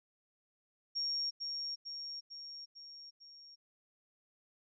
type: tone with echo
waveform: sine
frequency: 5550 Hz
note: F8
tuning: 12 cents flat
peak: -33 dBFS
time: 0.95-1.31 s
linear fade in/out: 20 ms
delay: 450 ms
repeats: 5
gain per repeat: -4 dB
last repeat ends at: 3.56 s
effects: none